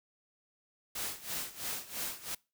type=noise with tremolo; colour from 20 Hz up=white; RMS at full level=-36 dBFS; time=0.95-2.35 s; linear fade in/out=5 ms; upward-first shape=sine; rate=3 Hz; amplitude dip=85%; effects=noise-tail reverb RT60 0.3 s tail -25 dB re dry